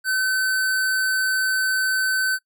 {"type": "tone", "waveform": "square", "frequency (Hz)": 1526, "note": "G6", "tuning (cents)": -47, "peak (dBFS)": -20, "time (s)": [0.04, 2.39], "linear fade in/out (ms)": 50, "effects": ["noise-tail reverb RT60 0.1 s tail -21 dB re dry"]}